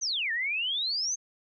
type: exponential two-way sweep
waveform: sine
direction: down then up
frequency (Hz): 6460 to 1761 to 6460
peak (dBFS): -27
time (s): 0.01-1.16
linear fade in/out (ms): 20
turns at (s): 0.32
effects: none